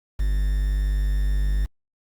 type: tone with quantisation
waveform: triangle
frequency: 49.57 Hz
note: G1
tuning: 20 cents sharp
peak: -17 dBFS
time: 0.19-1.66 s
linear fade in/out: 10 ms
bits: 7
effects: Opus 48 kbps